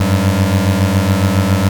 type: beating tone pair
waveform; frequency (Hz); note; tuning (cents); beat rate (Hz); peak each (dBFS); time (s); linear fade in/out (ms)
25% pulse; 93 / 100.2; F#2 / G2; +9 / +38; 7.2; -10; 0-1.69; 5
effects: none